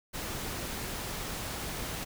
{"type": "noise", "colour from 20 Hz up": "pink", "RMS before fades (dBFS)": -37, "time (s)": [0.13, 2.05], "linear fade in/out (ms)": 20, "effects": []}